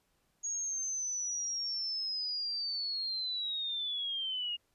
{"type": "linear sweep", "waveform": "sine", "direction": "down", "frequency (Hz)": [6645, 2831], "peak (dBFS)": -33, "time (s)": [0.43, 4.57], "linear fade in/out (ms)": 20, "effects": ["pink hiss -75 dBFS RMS until 4.74 s", "resampled to 32000 Hz"]}